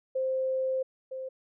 sine tone pair in turn, 523.3 / 523.3 Hz, C5 / C5, 0 / 0 cents, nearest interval unison, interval 0 cents, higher neither, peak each -26 / -34 dBFS, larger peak first, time 0.15-0.83 / 1.11-1.29 s, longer first, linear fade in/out 10 ms, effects none

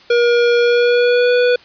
square tone with pitch glide, 477.1 to 491.4 Hz, A#4 to B4, +40 to -9 cents, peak -11 dBFS, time 0.1-1.56 s, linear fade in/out 5 ms, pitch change +51 cents, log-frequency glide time 0.6-1.32 s, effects white hiss -44 dBFS RMS until 1.64 s + resampled to 11025 Hz

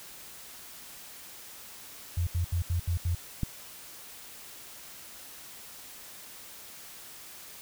sine tone bursts, 86.4 Hz, F2, 18 cents flat, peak -25 dBFS, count 6, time 2.17-3.15 s, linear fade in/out 5 ms, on 100 ms, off 76 ms
click, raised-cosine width 5 ms, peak -16 dBFS, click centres 3.433 s
effects white hiss -47 dBFS RMS until 7.61 s

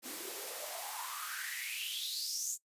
white noise with high-pass filter sweep, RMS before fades -40 dBFS, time 0.02-2.58 s, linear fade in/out 50 ms, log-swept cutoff 260 to 7400 Hz, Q 7.1, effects noise-tail reverb RT60 0.1 s tail -19 dB re dry + resampled to 32000 Hz

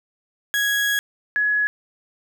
35% pulse / sine tone pair in turn, 1661.2 / 1686.3 Hz, G#6 / G#6, 0 / +26 cents, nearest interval unison, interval 26 cents, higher second, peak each -17 dBFS, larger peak neither, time 0.54-0.99 / 1.36-1.67 s, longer first, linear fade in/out 0 ms, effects none

